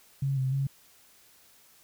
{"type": "tone with pitch steps", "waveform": "sine", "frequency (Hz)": [137.3, 131.3, 136.9], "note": ["C#3", "C3", "C#3"], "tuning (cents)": [-16, 6, -21], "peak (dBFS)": -25, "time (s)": [0.22, 0.67], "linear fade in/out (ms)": 5, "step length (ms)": 150, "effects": ["white hiss -59 dBFS RMS until 1.83 s"]}